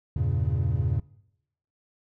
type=chord; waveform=triangle; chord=E diminished seventh; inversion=none; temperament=equal; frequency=82.41 / 98 / 116.54 / 138.59 Hz; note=E2 / G2 / Bb2 / Db3; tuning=0 / 0 / 0 / 0 cents; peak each=-26 dBFS; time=0.16-1 s; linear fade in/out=5 ms; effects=noise-tail reverb RT60 0.8 s tail -22 dB re dry + tanh soft clip ceiling -14 dBFS